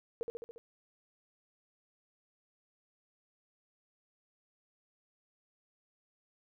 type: tone with echo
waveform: sine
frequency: 466.2 Hz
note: A#4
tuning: in tune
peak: -32 dBFS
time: 0.21-0.23 s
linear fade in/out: 0 ms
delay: 70 ms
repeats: 5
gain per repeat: -3 dB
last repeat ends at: 0.58 s
effects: none